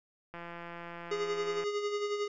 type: click train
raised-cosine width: 0.5 ms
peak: -29 dBFS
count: 223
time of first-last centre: 0.34-1.638 s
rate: 171 Hz
type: tone with tremolo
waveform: square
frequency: 412.5 Hz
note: G#4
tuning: 12 cents flat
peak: -30 dBFS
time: 1.11-2.28 s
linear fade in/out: 5 ms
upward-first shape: sine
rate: 11 Hz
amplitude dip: 50%
effects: resampled to 16000 Hz + 11-bit

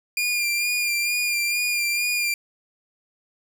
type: tone with vibrato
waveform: sawtooth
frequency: 2405 Hz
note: D7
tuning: 41 cents sharp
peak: -18 dBFS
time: 0.17-2.34 s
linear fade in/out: 2 ms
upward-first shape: sine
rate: 2.2 Hz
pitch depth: 29 cents each way
effects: none

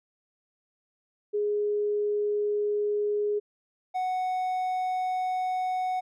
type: tone pair in turn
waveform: sine / triangle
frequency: 415.3 / 740 Hz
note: G#4 / F#5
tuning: 0 / 0 cents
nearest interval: minor seventh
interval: 1000 cents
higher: second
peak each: -24 dBFS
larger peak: neither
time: 1.33-3.4 / 3.94-6.01 s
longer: neither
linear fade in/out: 20 ms
effects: none

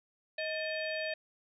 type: harmonic tone with a mistuned harmonic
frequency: 630 Hz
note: D#5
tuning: 21 cents sharp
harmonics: 1 / 3 / 4 / 5 / 6 / 7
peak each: -36 / -39 / -40 / -49 / -47 / -46 dBFS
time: 0.38-1.14 s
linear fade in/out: 5 ms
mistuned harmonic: 3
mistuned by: -100 cents
effects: none

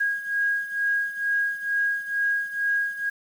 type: beating tone pair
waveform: sine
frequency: 1637 / 1639.2 Hz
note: G#6 / G#6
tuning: -25 / -23 cents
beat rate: 2.2 Hz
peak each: -28 / -24 dBFS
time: 0-3.1 s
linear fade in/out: 10 ms
effects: 8-bit

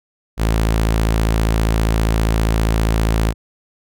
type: tone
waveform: sawtooth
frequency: 55 Hz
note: A1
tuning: in tune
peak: -10 dBFS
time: 0.37-3.34 s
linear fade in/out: 50 ms
effects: none

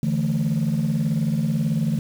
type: chord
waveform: sine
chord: D suspended second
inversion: none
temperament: just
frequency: 146.83 / 165.19 / 220.2 Hz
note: D3 / E3 / A3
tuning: 0 / +4 / +2 cents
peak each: -22 dBFS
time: 0.03-1.99 s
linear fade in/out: 2 ms
effects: tanh soft clip ceiling -15 dBFS + 7-bit

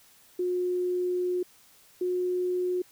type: tone pair in turn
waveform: sine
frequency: 360 / 361.7 Hz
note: F#4 / F#4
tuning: -47 / -39 cents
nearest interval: unison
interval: 8 cents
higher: second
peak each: -25 dBFS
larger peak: neither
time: 0.39-1.43 / 2.01-2.82 s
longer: first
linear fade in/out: 5 ms
effects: white hiss -58 dBFS RMS until 2.91 s

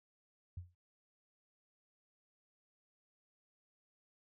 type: tone with exponential decay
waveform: sine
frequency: 88.7 Hz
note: F2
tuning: 27 cents sharp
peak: -39 dBFS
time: 0.57-0.75 s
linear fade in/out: 5 ms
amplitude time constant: 38 ms
effects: none

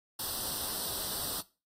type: noise with comb filter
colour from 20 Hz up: white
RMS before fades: -36 dBFS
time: 0.19-1.41 s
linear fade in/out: 5 ms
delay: 0.22 ms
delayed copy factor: +0.85
effects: noise-tail reverb RT60 0.3 s tail -18 dB re dry + AAC 48 kbps

